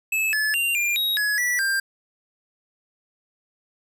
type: tone with pitch steps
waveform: square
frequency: 2605 / 1724 / 2777 / 2396 / 3799 / 1687 / 1955 / 1589 Hz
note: E7 / A6 / F7 / D7 / A#7 / G#6 / B6 / G6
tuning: -21 / -36 / -10 / +34 / +32 / +27 / -18 / +23 cents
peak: -21 dBFS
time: 0.12-1.8 s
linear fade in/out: 5 ms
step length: 210 ms
effects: none